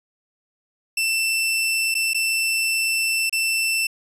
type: tone with dropouts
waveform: sawtooth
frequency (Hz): 2671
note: E7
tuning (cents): +22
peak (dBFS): -16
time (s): 0.97-3.87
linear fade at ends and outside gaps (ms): 5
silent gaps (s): 1.943-1.95 / 2.135-2.145 / 3.296-3.326
effects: resampled to 32000 Hz